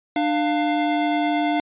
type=tone pair together; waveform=square; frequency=298.7 / 700 Hz; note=D4 / F5; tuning=+29 / +4 cents; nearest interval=octave + minor third; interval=1475 cents; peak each=-22 / -23 dBFS; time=0.16-1.6 s; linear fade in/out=2 ms; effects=resampled to 8000 Hz